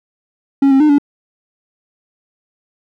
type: tone with pitch steps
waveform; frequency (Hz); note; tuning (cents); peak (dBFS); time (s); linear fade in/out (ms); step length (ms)
triangle; 275.6 / 268.8 / 302.9 / 286.5; C#4 / C4 / D#4 / D4; -10 / +47 / -46 / -43; -5; 0.62-0.984; 5; 91
effects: none